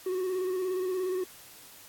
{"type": "tone with vibrato", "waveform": "triangle", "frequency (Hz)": 370, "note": "F#4", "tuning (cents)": 0, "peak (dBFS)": -26, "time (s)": [0.06, 1.24], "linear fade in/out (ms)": 5, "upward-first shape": "square", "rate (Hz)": 17, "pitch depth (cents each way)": 30, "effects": ["white hiss -51 dBFS RMS until 1.88 s", "AAC 64 kbps"]}